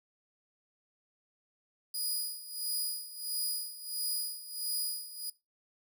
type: tone with tremolo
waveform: 15% pulse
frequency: 4929 Hz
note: D#8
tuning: 17 cents flat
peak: -24 dBFS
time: 1.94-5.3 s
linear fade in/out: 5 ms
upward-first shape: sine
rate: 1.5 Hz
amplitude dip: 80%
effects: noise-tail reverb RT60 0.2 s tail -18 dB re dry